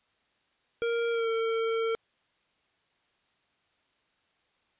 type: tone with pitch glide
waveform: square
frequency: 466.2 to 452.7 Hz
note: A#4 to A4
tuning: 0 to +49 cents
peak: -27 dBFS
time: 0.82-1.95 s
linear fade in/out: 0 ms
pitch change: -51 cents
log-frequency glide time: 1.11-1.29 s
effects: white hiss -71 dBFS RMS until 4.79 s + resampled to 8000 Hz